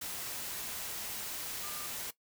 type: tone in noise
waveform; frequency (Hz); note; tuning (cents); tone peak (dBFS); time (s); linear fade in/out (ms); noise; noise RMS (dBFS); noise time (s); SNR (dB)
sine; 1200; D6; +37; -48; 1.63-1.87; 10; white; -40; 0.01-2.11; -11
effects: noise-tail reverb RT60 0.1 s tail -17 dB re dry